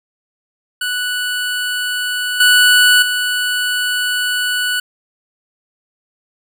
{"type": "tone with level steps", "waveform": "25% pulse", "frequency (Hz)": 1480, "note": "F#6", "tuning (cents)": 0, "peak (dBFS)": [-14, -4, -12], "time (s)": [0.81, 4.8], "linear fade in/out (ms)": 5, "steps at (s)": [2.4, 3.02], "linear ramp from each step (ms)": 5, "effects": []}